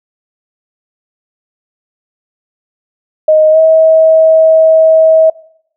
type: tone with pitch glide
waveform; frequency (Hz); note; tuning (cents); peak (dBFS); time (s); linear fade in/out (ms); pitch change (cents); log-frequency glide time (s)
sine; 622.3 to 640.5; D#5 to E5; 0 to -50; -3; 3.28-5.3; 5; +50; 3.51-3.58
effects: noise-tail reverb RT60 0.7 s tail -21 dB re dry